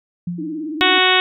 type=tone with exponential decay; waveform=sine; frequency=174.61 Hz; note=F3; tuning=in tune; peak=-19 dBFS; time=0.27-0.78 s; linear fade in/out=5 ms; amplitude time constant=110 ms
type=tone with vibrato; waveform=sine; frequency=309.1 Hz; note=D#4; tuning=11 cents flat; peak=-23 dBFS; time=0.38-0.99 s; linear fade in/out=10 ms; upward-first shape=sine; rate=18 Hz; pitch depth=100 cents each way
type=harmonic tone; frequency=370 Hz; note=F#4; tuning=in tune; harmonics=1 / 2 / 3 / 4 / 5 / 6 / 7 / 8 / 9 / 10; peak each=-21 / -21 / -21 / -21 / -21 / -21 / -21 / -21 / -21 / -21 dBFS; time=0.81-1.2 s; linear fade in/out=0 ms
effects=none